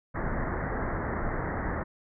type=low-pass noise; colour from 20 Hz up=pink; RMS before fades=-31 dBFS; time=0.14-1.84 s; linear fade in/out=20 ms; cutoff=2000 Hz; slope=96 dB/octave; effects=none